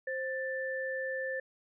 sine tone pair together, 525.4 / 1766 Hz, C5 / A6, +7 / +6 cents, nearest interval octave + major sixth, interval 2099 cents, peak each -35 / -36 dBFS, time 0.07-1.4 s, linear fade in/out 5 ms, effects none

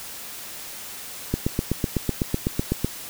click train, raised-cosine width 3 ms, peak -8 dBFS, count 13, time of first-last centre 1.34-2.846 s, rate 7.97 Hz, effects white hiss -37 dBFS RMS until 3.09 s

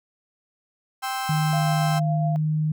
35% pulse chord, C major, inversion second, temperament just, 784.9 / 1046.5 / 1308.1 Hz, G5 / C6 / E6, +2 / 0 / -14 cents, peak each -26 / -31 / -32 dBFS, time 1.02-2 s, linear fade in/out 20 ms
sine tone, 154.3 Hz, D#3, 14 cents flat, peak -20 dBFS, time 1.29-2.72 s, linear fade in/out 5 ms
sine tone with tremolo, 690 Hz, F5, 21 cents flat, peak -26 dBFS, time 1.53-2.36 s, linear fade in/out 0 ms, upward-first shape sine, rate 7.2 Hz, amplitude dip 30%
effects none

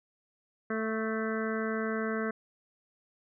harmonic tone with a mistuned harmonic, 220.9 Hz, A3, 7 cents sharp, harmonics 1 / 2 / 3 / 5 / 6 / 7 / 8 / 9, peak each -33 / -34 / -40 / -42 / -41 / -39 / -44 / -45 dBFS, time 0.7-2.31 s, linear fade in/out 5 ms, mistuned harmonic 6, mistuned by -19 cents, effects none

